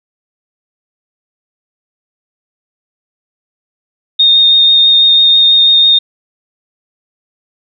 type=tone with vibrato; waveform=sine; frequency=3681 Hz; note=A#7; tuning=23 cents flat; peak=-4 dBFS; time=4.19-5.99 s; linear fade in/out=10 ms; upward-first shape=triangle; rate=6.1 Hz; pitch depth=13 cents each way; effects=none